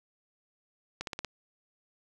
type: accelerating click train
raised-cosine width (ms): 0.2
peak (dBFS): -18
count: 5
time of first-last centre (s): 1.01-1.247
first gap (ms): 62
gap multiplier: 0.97
effects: none